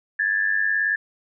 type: tone pair together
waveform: sine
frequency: 1661.2 / 1760 Hz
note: G#6 / A6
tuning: 0 / 0 cents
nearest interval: minor second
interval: 100 cents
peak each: -23 / -21 dBFS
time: 0.19-0.96 s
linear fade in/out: 5 ms
effects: none